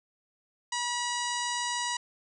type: harmonic tone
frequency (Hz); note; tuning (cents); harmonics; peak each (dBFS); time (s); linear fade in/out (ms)
967; B5; -37; 1 / 2 / 3 / 4 / 5 / 6 / 7 / 8 / 9; -33 / -36 / -38 / -39 / -40 / -41 / -41 / -42 / -43; 0.72-1.97; 5
effects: none